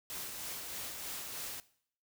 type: noise with tremolo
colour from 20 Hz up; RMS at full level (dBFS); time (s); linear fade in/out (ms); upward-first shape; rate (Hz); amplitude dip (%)
white; -41; 0.1-1.6; 0; sine; 3.2; 30
effects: noise-tail reverb RT60 0.6 s tail -19 dB re dry